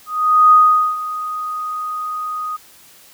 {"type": "tone with ADSR envelope", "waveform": "sine", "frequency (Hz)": 1244.5, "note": "D#6", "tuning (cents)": 0, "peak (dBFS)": -5, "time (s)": [0.06, 2.57], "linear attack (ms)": 460, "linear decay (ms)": 440, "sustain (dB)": -16, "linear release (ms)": 16, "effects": ["white hiss -46 dBFS RMS until 3.13 s"]}